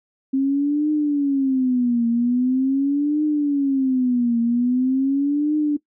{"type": "tone with vibrato", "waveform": "sine", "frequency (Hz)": 265.7, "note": "C4", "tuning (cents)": 27, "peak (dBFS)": -16, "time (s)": [0.33, 5.77], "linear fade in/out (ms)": 10, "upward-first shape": "triangle", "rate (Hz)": 0.43, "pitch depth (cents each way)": 240, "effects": ["noise-tail reverb RT60 0.1 s tail -19 dB re dry"]}